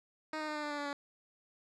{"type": "tone with pitch steps", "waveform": "10% pulse", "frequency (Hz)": [311.1, 307.2, 303.3, 299.5, 295.7, 291.9, 288.3, 284.6], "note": ["D#4", "D#4", "D#4", "D4", "D4", "D4", "D4", "C#4"], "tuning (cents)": [0, -22, -44, 34, 12, -10, -32, 46], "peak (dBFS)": -28, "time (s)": [0.33, 0.93], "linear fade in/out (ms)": 2, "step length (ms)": 75, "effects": ["low-pass 5000 Hz 12 dB/octave"]}